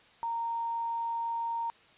sine tone with quantisation, 926 Hz, A#5, 12 cents flat, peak -30 dBFS, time 0.23-1.7 s, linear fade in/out 0 ms, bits 10, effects white hiss -59 dBFS RMS until 1.97 s + resampled to 8000 Hz

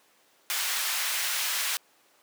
pink high-pass noise, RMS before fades -29 dBFS, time 0.5-1.77 s, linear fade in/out 0 ms, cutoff 1600 Hz, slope 12 dB/octave, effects pink hiss -62 dBFS RMS until 2.22 s + high-pass 400 Hz 12 dB/octave

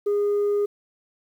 sine tone, 410 Hz, G#4, 22 cents flat, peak -17 dBFS, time 0.06-0.66 s, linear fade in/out 10 ms, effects tanh soft clip ceiling -18 dBFS + 9-bit

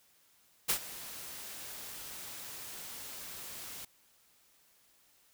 white noise with ADSR envelope, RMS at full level -28 dBFS, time 0.68-3.85 s, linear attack 20 ms, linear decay 83 ms, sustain -17 dB, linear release 4 ms, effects white hiss -67 dBFS RMS until 5.33 s

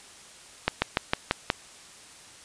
slowing click train, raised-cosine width 0.3 ms, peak -5 dBFS, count 6, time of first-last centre 0.68-1.501 s, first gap 140 ms, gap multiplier 1.08, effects white hiss -49 dBFS RMS until 2.44 s + resampled to 22050 Hz

